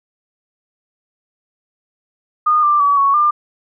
sine tone with pitch steps, 1224 / 1184 / 1141 / 1112 / 1197 Hz, D#6 / D6 / C#6 / C#6 / D6, -29 / +14 / +50 / +5 / +33 cents, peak -10 dBFS, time 2.46-3.31 s, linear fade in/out 10 ms, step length 170 ms, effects none

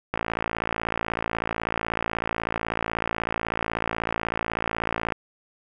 click train, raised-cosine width 0.5 ms, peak -10 dBFS, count 281, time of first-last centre 0.14-5.122 s, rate 56.2 Hz, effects none

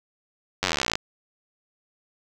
slowing click train, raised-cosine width 0.2 ms, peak -5 dBFS, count 24, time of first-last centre 0.63-0.955 s, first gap 10 ms, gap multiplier 1.03, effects none

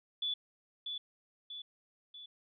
sine tone with echo, 3454 Hz, A7, 33 cents flat, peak -32 dBFS, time 0.22-0.34 s, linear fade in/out 5 ms, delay 640 ms, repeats 3, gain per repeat -5 dB, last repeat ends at 2.26 s, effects none

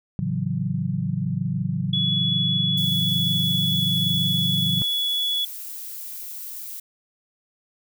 sine chord, F# minor seventh, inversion first, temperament equal with one note detuned, 110 / 138.59 / 163.86 / 185 Hz, A2 / C#3 / E3 / F#3, 0 / 0 / -10 / 0 cents, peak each -30 / -27 / -28 / -27 dBFS, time 0.19-4.82 s, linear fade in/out 0 ms
sine tone, 3395 Hz, G#7, 37 cents sharp, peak -21 dBFS, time 1.93-5.45 s, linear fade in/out 5 ms
violet noise, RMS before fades -35 dBFS, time 2.77-6.8 s, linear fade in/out 5 ms
effects none

